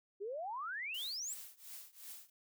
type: exponential sweep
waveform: sine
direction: up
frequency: 380 to 8320 Hz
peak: -39 dBFS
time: 0.2-1.35 s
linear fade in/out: 20 ms
type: noise with tremolo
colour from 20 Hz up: blue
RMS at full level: -48 dBFS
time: 0.94-2.3 s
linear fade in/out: 5 ms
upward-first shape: triangle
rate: 2.8 Hz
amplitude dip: 95%
effects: none